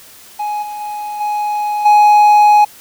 triangle tone with level steps, 836 Hz, G#5, 11 cents sharp, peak -15 / -21 / -19 / -13 / -3 dBFS, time 0.39-2.65 s, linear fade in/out 10 ms, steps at 0.62 / 0.8 / 1.2 / 1.85 s, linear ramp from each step 10 ms, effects white hiss -40 dBFS RMS until 2.8 s

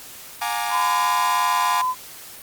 sawtooth chord, Bb dominant seventh, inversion second, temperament equal with one note detuned, 715.2 / 830.6 / 932.3 / 1174.7 Hz, F5 / Ab5 / Bb5 / D6, +41 / 0 / 0 / 0 cents, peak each -25 / -23 / -24 / -25 dBFS, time 0.41-1.82 s, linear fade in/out 10 ms
sine tone, 1015 Hz, B5, 47 cents sharp, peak -19 dBFS, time 0.7-1.95 s, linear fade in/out 50 ms
effects white hiss -40 dBFS RMS until 2.42 s + Opus 48 kbps

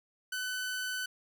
sawtooth tone, 1505 Hz, F#6, 29 cents sharp, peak -30 dBFS, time 0.32-1.06 s, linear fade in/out 5 ms, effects none

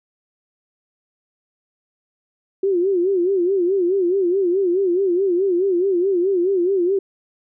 sine tone with vibrato, 370 Hz, F#4, in tune, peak -15 dBFS, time 2.63-6.99 s, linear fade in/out 5 ms, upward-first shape sine, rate 4.7 Hz, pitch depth 130 cents each way, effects none

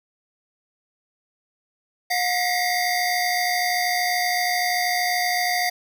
square tone cluster, 720 / 1909 / 1982 / 2112 / 4672 Hz, F#5 / A#6 / B6 / C7 / D8, -47 / +41 / +6 / +16 / -10 cents, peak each -24 / -30 / -31 / -30 / -28 dBFS, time 2.1-5.7 s, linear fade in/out 10 ms, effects none

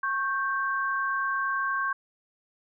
sine tone pair together, 1096.9 / 1568 Hz, C#6 / G6, -19 / 0 cents, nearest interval tritone, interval 619 cents, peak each -28 dBFS, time 0.03-1.93 s, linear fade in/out 5 ms, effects none

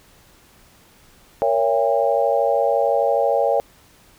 sine chord, A# diminished seventh, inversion none, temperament just, 466.2 / 559.4 / 671.3 / 805.5 Hz, A#4 / C#5 / E5 / G5, 0 / +16 / +31 / +47 cents, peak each -22 / -19 / -22 / -22 dBFS, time 1.42-3.6 s, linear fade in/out 0 ms, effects pink hiss -52 dBFS RMS until 4.18 s

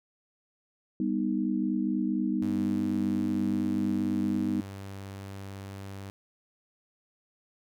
sine chord, G augmented, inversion none, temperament equal with one note detuned, 198.5 / 246.9 / 311.1 Hz, G3 / B3 / D#4, +22 / 0 / 0 cents, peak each -30 dBFS, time 1-4.61 s, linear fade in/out 2 ms
sawtooth tone, 98 Hz, G2, in tune, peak -35 dBFS, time 2.42-6.1 s, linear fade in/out 0 ms
effects none

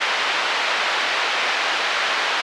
white band-pass noise, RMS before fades -21 dBFS, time 0-2.42 s, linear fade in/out 20 ms, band 640 to 2900 Hz, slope 12 dB/octave, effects low-pass 5000 Hz 12 dB/octave

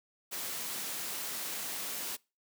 white high-pass noise, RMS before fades -38 dBFS, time 0.31-2.17 s, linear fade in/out 20 ms, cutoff 140 Hz, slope 24 dB/octave, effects noise-tail reverb RT60 0.3 s tail -25 dB re dry

